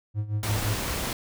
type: tone with tremolo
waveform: triangle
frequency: 105.4 Hz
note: G#2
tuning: 26 cents sharp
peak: -21 dBFS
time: 0.14-0.77 s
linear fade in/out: 50 ms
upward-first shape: sine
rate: 5.8 Hz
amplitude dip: 80%
type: noise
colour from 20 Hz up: pink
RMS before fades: -30 dBFS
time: 0.43-1.13 s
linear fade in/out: 2 ms
effects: none